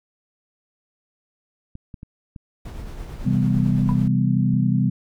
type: clicks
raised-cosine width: 5 ms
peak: -24 dBFS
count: 9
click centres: 1.754 / 1.942 / 2.031 / 2.362 / 3.14 / 3.28 / 3.334 / 4.042 / 4.538 s
type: noise with tremolo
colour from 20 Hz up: brown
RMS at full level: -32 dBFS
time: 2.65-4.08 s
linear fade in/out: 5 ms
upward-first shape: sine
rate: 9 Hz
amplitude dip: 35%
type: chord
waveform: sine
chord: C major seventh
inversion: none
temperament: equal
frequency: 130.81 / 164.81 / 196 / 246.9 Hz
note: C3 / E3 / G3 / B3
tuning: 0 / 0 / 0 / 0 cents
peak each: -20 / -24 / -21 / -24 dBFS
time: 3.25-4.9 s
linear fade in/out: 10 ms
type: tone with exponential decay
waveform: sine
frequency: 988 Hz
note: B5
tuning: in tune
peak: -25 dBFS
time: 3.89-4 s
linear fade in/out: 0 ms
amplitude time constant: 22 ms
effects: none